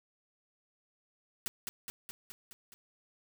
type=noise with echo; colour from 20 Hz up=white; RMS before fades=-36 dBFS; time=1.46-1.48 s; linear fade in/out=0 ms; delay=210 ms; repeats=6; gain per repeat=-3 dB; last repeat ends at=2.74 s; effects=none